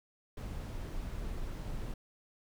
brown noise, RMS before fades -39 dBFS, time 0.37-1.94 s, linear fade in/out 5 ms, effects none

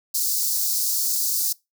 white high-pass noise, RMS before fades -23 dBFS, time 0.14-1.53 s, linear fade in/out 10 ms, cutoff 4400 Hz, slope 48 dB/octave, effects noise-tail reverb RT60 0.2 s tail -22 dB re dry

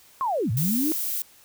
sine linear two-way sweep, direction down then up, 1108 to 100 to 327.1 Hz, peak -22 dBFS, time 0.21-0.92 s, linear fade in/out 0 ms, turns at 0.51 s
violet noise, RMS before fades -28 dBFS, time 0.57-1.22 s, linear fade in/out 2 ms
effects white hiss -54 dBFS RMS until 1.44 s

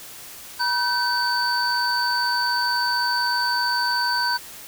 sine tone cluster, 964 / 1531 / 4560 Hz, B5 / G6 / C#8, -42 / -41 / +48 cents, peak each -24 dBFS, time 0.59-4.38 s, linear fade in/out 20 ms, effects white hiss -40 dBFS RMS until 4.67 s

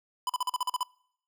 square tone bursts, 1000 Hz, B5, 21 cents sharp, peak -27 dBFS, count 9, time 0.27-0.831 s, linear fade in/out 2 ms, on 25 ms, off 42 ms, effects noise-tail reverb RT60 0.7 s tail -26 dB re dry

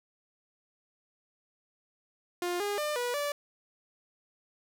sawtooth tone with pitch steps, 352.9 / 408.8 / 599 / 487.5 / 580 Hz, F4 / G#4 / D5 / B4 / D5, +18 / -27 / +34 / -23 / -22 cents, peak -26 dBFS, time 2.42-3.32 s, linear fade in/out 2 ms, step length 180 ms, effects none

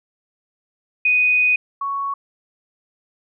sine tone pair in turn, 2489 / 1112.3 Hz, D#7 / C#6, 0 / +6 cents, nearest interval octave + major second, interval 1394 cents, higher first, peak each -13 / -21 dBFS, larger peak first, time 1.05-1.56 / 1.81-2.14 s, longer first, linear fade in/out 5 ms, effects none

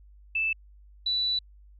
sine tone pair in turn, 2637 / 3960 Hz, E7 / B7, 0 / +4 cents, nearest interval perfect fifth, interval 704 cents, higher second, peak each -24 dBFS, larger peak neither, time 0.35-0.53 / 1.06-1.39 s, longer second, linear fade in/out 5 ms, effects added 50 Hz sine -50 dBFS peak until 1.79 s

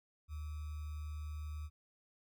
sine tone with sample-and-hold, 75.9 Hz, D#2, 42 cents flat, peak -40 dBFS, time 0.28-1.7 s, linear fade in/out 50 ms, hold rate 1225 Hz, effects none

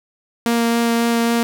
sawtooth tone with vibrato, 233.1 Hz, A#3, in tune, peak -11 dBFS, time 0.46-1.43 s, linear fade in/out 0 ms, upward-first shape sine, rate 3.7 Hz, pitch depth 8 cents each way, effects none

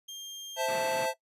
30% pulse tone, 3200 Hz, G7, 35 cents sharp, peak -35 dBFS, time 0.08-0.67 s, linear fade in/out 10 ms
square chord, A minor, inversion first, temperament equal, 523.3 / 659.3 / 880 Hz, C5 / E5 / A5, 0 / 0 / 0 cents, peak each -33 dBFS, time 0.56-1.14 s, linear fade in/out 50 ms
pink band-pass noise, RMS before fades -42 dBFS, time 0.68-1.06 s, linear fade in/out 5 ms, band 150 to 3200 Hz, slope 24 dB/octave
effects noise-tail reverb RT60 0.1 s tail -17 dB re dry + resampled to 32000 Hz

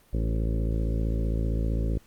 harmonic tone with a mistuned harmonic, 55.4 Hz, A1, 13 cents sharp, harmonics 1 / 2 / 3 / 4 / 5 / 6 / 7 / 8 / 9 / 10, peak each -25 / -31 / -35 / -37 / -39 / -41 / -42 / -43 / -44 / -45 dBFS, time 0.13-1.98 s, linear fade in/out 5 ms, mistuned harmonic 6, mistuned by -17 cents, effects pink hiss -60 dBFS RMS until 2.06 s + Opus 32 kbps

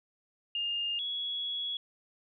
sine tone pair in turn, 2821 / 3355 Hz, F7 / G#7, +17 / +17 cents, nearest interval minor third, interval 300 cents, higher second, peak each -30 / -32 dBFS, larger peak first, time 0.55-0.99 / 0.99-1.77 s, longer second, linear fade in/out 2 ms, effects none

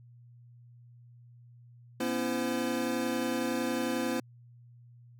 square tone cluster, 242.7 / 273.7 / 334.7 / 514 Hz, B3 / C#4 / E4 / C5, -30 / -22 / +26 / -31 cents, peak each -34 / -37 / -36 / -36 dBFS, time 2-4.2 s, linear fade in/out 5 ms, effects added 120 Hz sine -52 dBFS peak until 5.19 s

